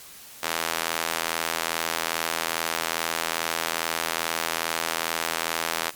square tone with high-pass filter, 41.2 Hz, E1, in tune, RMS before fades -28 dBFS, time 0.42-5.91 s, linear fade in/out 20 ms, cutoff 850 Hz, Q 0.57, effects white hiss -45 dBFS RMS until 5.95 s + MP3 96 kbps

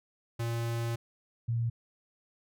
square / sine tone pair in turn, 116.54 / 116.54 Hz, A#2 / A#2, 0 / 0 cents, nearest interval unison, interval 0 cents, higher neither, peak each -31 / -27 dBFS, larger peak second, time 0.39-0.96 / 1.48-1.7 s, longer first, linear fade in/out 10 ms, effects none

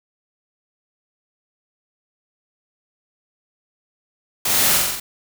white noise with echo, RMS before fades -20 dBFS, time 4.45-4.78 s, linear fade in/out 5 ms, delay 44 ms, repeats 5, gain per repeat -2 dB, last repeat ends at 5 s, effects none

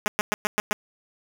5% pulse tone bursts, 210 Hz, G#3, 19 cents sharp, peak -10 dBFS, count 6, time 0.06-0.73 s, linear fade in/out 0 ms, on 20 ms, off 110 ms, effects none

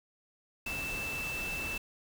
sine tone in noise, 2650 Hz, E7, 9 cents sharp, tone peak -35 dBFS, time 0.66-1.78 s, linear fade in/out 5 ms, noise pink, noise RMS -41 dBFS, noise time 0.66-1.78 s, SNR +3 dB, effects none

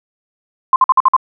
sine tone bursts, 1046.5 Hz, C6, in tune, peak -5 dBFS, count 6, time 0.73-1.165 s, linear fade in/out 2 ms, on 30 ms, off 51 ms, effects none

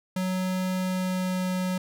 square tone with pitch glide, 185.3 to 184.13 Hz, F#3 to F#3, +3 to -8 cents, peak -26 dBFS, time 0.16-1.78 s, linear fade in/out 5 ms, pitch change -11 cents, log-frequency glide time 0.78-1.48 s, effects none

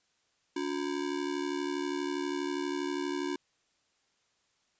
square ring-modulated tone, 323.1 Hz, E4, 35 cents flat, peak -29 dBFS, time 0.56-3.36 s, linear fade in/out 5 ms, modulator 36.2 Hz, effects white hiss -73 dBFS RMS until 4.79 s + resampled to 16000 Hz

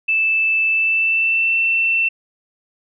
sine tone with pitch glide, 2637 to 2685 Hz, E7 to E7, 0 to +31 cents, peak -14 dBFS, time 0.08-2.09 s, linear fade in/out 10 ms, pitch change +31 cents, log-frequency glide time 0.7-1.59 s, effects none

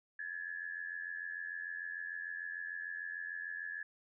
sine tone with amplitude modulation, 1706 Hz, G#6, 46 cents sharp, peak -36 dBFS, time 0.19-3.83 s, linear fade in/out 5 ms, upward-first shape sine, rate 86.7 Hz, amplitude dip 80%, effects none

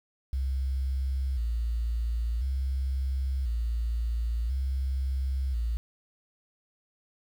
sine tone with vibrato, 61.74 Hz, B1, in tune, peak -26 dBFS, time 0.33-5.77 s, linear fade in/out 0 ms, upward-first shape square, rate 0.48 Hz, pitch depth 120 cents each way, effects 9-bit

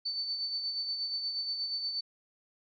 sine tone with tremolo, 4524 Hz, C#8, 34 cents sharp, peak -30 dBFS, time 0.05-2.01 s, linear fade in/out 10 ms, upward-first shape sine, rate 8.4 Hz, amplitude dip 45%, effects none

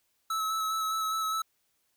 square tone with vibrato, 1300 Hz, E6, 24 cents flat, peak -29 dBFS, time 0.3-1.42 s, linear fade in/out 5 ms, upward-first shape square, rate 4.9 Hz, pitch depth 14 cents each way, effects white hiss -74 dBFS RMS until 1.96 s

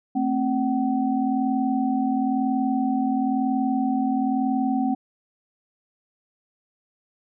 sine tone cluster, 223.9 / 264.9 / 757 Hz, A3 / C4 / F#5, +30 / +22 / +39 cents, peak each -26 / -22 / -27 dBFS, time 0.15-4.95 s, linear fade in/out 10 ms, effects none

